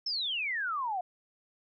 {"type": "exponential sweep", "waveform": "sine", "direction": "down", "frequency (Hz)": [5420, 698.5], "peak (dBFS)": -30, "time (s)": [0.06, 1.01], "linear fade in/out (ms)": 5, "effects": []}